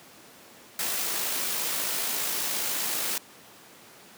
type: noise with amplitude modulation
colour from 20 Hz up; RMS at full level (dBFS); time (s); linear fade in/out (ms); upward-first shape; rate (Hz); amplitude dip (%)
white; -28; 0.79-3.18; 2; sine; 54.7; 25
effects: pink hiss -50 dBFS RMS until 4.17 s + high-pass 200 Hz 12 dB/octave